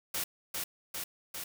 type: noise with echo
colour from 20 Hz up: white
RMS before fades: -34 dBFS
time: 0.14-0.24 s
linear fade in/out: 5 ms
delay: 400 ms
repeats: 3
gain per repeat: -2 dB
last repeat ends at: 1.44 s
effects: none